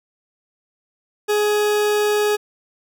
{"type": "tone", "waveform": "40% pulse", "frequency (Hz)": 418.4, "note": "G#4", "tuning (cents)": 13, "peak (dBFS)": -15, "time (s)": [1.28, 2.37], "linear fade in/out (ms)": 20, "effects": []}